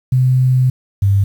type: tone pair in turn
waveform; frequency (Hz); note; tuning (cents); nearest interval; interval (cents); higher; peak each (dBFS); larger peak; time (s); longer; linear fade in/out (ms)
sine; 128.4 / 99.03; C3 / G2; -32 / +18; major third; 450; first; -9; neither; 0.12-0.7 / 1.02-1.24; first; 5
effects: 7-bit